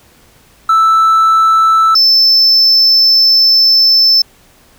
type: tone pair in turn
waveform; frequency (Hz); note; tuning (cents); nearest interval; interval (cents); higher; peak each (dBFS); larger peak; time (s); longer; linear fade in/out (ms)
triangle; 1318.5 / 5286; E6 / E8; 0 / +4; 2 octaves; 2404; second; -3; neither; 0.69-1.95 / 1.95-4.22; second; 5
effects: tanh soft clip ceiling 0 dBFS + pink hiss -46 dBFS RMS until 4.78 s